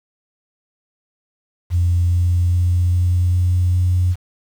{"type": "tone with pitch steps", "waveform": "sine", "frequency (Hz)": [87.31, 87.87, 88.43, 88.99, 89.56, 90.13], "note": ["F2", "F2", "F2", "F2", "F2", "F#2"], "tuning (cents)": [0, 11, 22, 33, 44, -45], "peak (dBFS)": -12, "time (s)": [1.7, 4.16], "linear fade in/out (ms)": 50, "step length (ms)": 410, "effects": ["tanh soft clip ceiling -8 dBFS", "7-bit"]}